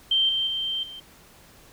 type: tone with level steps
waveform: sine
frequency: 3136 Hz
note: G7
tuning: in tune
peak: -18 / -22 / -25 / -37 dBFS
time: 0.11-1 s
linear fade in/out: 5 ms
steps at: 0.29 / 0.47 / 0.83 s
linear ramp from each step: 2 ms
effects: pink hiss -52 dBFS RMS until 1.72 s